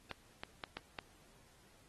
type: clicks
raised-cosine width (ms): 0.3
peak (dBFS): -25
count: 5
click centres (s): 0.113 / 0.435 / 0.638 / 0.77 / 0.988
effects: pink hiss -66 dBFS RMS until 1.88 s + AAC 32 kbps